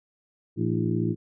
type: harmonic tone with a mistuned harmonic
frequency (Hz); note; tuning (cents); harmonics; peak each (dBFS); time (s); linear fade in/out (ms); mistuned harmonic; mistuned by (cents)
56.6; A1; +50; 2 / 3 / 4 / 5 / 6 / 7; -28 / -28 / -31 / -32 / -29 / -37; 0.56-1.16; 50; 5; +120
effects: none